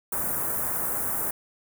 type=band-stop noise; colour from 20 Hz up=white; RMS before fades=-28 dBFS; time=0.12-1.31 s; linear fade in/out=5 ms; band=1500 to 9700 Hz; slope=24 dB/octave; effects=none